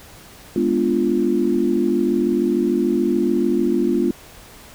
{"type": "chord", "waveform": "sine", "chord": "G# diminished seventh", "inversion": "none", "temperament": "equal with one note detuned", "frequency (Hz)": [207.7, 246.9, 293.7, 347.4], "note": ["G#3", "B3", "D4", "F4"], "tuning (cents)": [0, 0, 0, -9], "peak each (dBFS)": [-23, -21, -23, -19], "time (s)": [0.56, 4.11], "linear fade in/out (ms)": 2, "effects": ["pink hiss -43 dBFS RMS until 4.74 s"]}